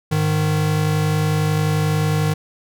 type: tone pair together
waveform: square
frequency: 103.1 / 154.31 Hz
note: G#2 / D#3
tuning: -12 / -14 cents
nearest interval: perfect fifth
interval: 698 cents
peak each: -23 / -18 dBFS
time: 0.11-2.34 s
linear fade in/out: 10 ms
effects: none